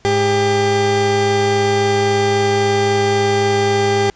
30% pulse tone pair together, 105.68 / 399 Hz, G#2 / G4, +31 / +31 cents, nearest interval octave + major seventh, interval 2300 cents, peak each -18 / -11 dBFS, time 0.05-4.1 s, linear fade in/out 0 ms, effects pink hiss -52 dBFS RMS until 4.15 s + resampled to 16000 Hz

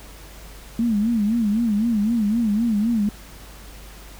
sine tone with vibrato, 220 Hz, A3, in tune, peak -17 dBFS, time 0.79-3.09 s, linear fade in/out 2 ms, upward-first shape sine, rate 3.9 Hz, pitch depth 140 cents each way, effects added 50 Hz sine -41 dBFS peak until 4.19 s + pink hiss -44 dBFS RMS until 4.19 s

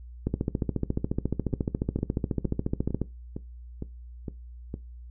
two click trains, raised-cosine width 3 ms, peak -13 / -20 dBFS, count 40 / 8, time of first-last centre 0.27-3.016 / 1.53-4.741 s, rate 14.2 / 2.18 Hz, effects noise-tail reverb RT60 0.2 s tail -18 dB re dry + added 60 Hz sine -41 dBFS peak until 5.1 s

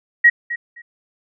sine tone with echo, 1900 Hz, A#6, 33 cents sharp, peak -6 dBFS, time 0.24-0.3 s, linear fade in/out 10 ms, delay 260 ms, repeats 2, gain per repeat -15 dB, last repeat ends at 0.82 s, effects none

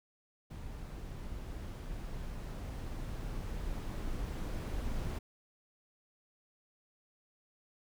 brown noise with level ramp, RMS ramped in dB -44 to -36 dBFS, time 0.5-5.19 s, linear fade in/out 10 ms, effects none

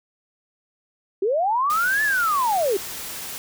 sine linear two-way sweep, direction up then down, 363.1 to 1760 to 363.1 Hz, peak -18 dBFS, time 1.22-2.77 s, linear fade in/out 5 ms, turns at 2.03 s
white noise, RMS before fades -33 dBFS, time 1.7-3.38 s, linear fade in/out 0 ms
effects none

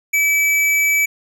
square tone, 2300 Hz, D7, 37 cents flat, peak -14 dBFS, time 0.13-1.06 s, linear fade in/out 10 ms, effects none

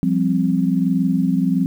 sine chord, F suspended second, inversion none, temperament equal, 174.61 / 196 / 261.6 Hz, F3 / G3 / C4, 0 / 0 / 0 cents, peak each -19 / -20 / -19 dBFS, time 0.03-1.66 s, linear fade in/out 0 ms, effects 8-bit

